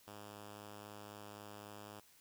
5% pulse tone, 103.83 Hz, G#2, in tune, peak -39 dBFS, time 0.07-2 s, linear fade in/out 5 ms, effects white hiss -66 dBFS RMS until 2.2 s

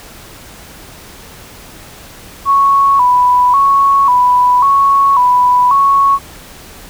sine tone with vibrato, 1046.5 Hz, C6, in tune, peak -6 dBFS, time 2.45-6.19 s, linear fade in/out 50 ms, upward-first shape square, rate 0.92 Hz, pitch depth 97 cents each way, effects pink hiss -35 dBFS RMS until 6.89 s

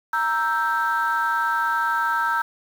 sine chord, E diminished, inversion second, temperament equal, 932.3 / 1318.5 / 1568 Hz, Bb5 / E6 / G6, 0 / 0 / 0 cents, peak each -23 dBFS, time 0.13-2.42 s, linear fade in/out 5 ms, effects tanh soft clip ceiling -13 dBFS + 7-bit

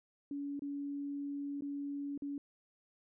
sine tone with dropouts, 283.7 Hz, C#4, 40 cents sharp, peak -37 dBFS, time 0.31-2.38 s, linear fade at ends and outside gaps 2 ms, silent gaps 0.594-0.62 / 1.609-1.621 / 2.177-2.221 s, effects none

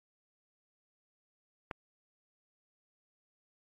click, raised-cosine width 0.5 ms, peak -22 dBFS, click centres 1.712 s, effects AAC 64 kbps

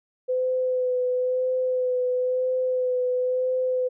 sine tone with vibrato, 506 Hz, B4, 42 cents sharp, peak -21 dBFS, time 0.28-3.89 s, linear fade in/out 20 ms, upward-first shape sine, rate 0.99 Hz, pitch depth 19 cents each way, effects none

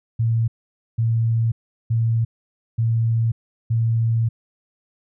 sine tone bursts at uneven times, 114.3 Hz, A#2, 34 cents flat, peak -16 dBFS, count 5, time 0.19-0.48 / 0.98-1.52 / 1.9-2.25 / 2.78-3.32 / 3.7-4.29 s, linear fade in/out 10 ms, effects none

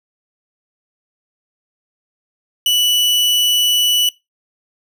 40% pulse tone, 2960 Hz, F#7, in tune, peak -11 dBFS, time 2.66-4.09 s, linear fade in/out 2 ms, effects noise-tail reverb RT60 0.2 s tail -20 dB re dry

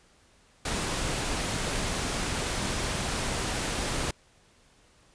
pink noise, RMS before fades -30 dBFS, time 0.65-4.11 s, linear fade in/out 5 ms, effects pink hiss -61 dBFS RMS until 5.14 s + resampled to 22050 Hz

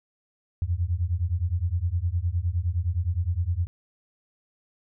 sine beating tone pair, 82.6 / 92.3 Hz, E2 / F#2, +4 / -4 cents, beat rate 9.7 Hz, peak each -26 dBFS, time 0.62-3.67 s, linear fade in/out 0 ms, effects none

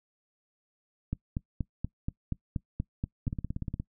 two click trains, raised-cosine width 5 ms, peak -18 / -21 dBFS, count 10 / 10, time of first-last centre 1.13-3.278 / 3.27-3.799 s, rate 4.19 / 17 Hz, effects noise-tail reverb RT60 0.1 s tail -22 dB re dry

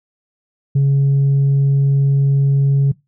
sine tone, 138.59 Hz, C#3, in tune, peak -8 dBFS, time 0.75-2.92 s, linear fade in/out 10 ms, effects noise-tail reverb RT60 0.2 s tail -21 dB re dry + tanh soft clip ceiling -9 dBFS

